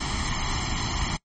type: noise with comb filter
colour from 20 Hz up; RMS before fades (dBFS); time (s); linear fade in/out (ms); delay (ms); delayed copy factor
pink; -27; 0-1.17; 10; 0.96; +0.8
effects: noise-tail reverb RT60 0.1 s tail -22 dB re dry + MP3 32 kbps